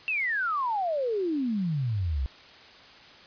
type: exponential sweep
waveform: sine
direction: down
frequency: 2719 to 61.74 Hz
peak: -25 dBFS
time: 0.08-2.26 s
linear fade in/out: 0 ms
effects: white hiss -50 dBFS RMS until 3.26 s + resampled to 11025 Hz